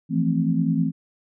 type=chord; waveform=sine; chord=F major seventh; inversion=third; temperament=equal; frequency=164.81 / 174.61 / 220 / 261.6 Hz; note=E3 / F3 / A3 / C4; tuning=0 / 0 / 0 / 0 cents; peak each=-22 / -27 / -25 / -24 dBFS; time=0.09-0.92 s; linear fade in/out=50 ms; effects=none